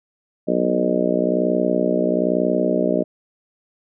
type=harmonic tone with a mistuned harmonic; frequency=61.1 Hz; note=B1; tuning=18 cents flat; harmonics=3 / 4 / 5 / 6 / 7 / 8 / 9 / 10; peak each=-25 / -24 / -24 / -25 / -25 / -28 / -28 / -22 dBFS; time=0.47-3.04 s; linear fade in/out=20 ms; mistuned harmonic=3; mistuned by=+15 cents; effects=none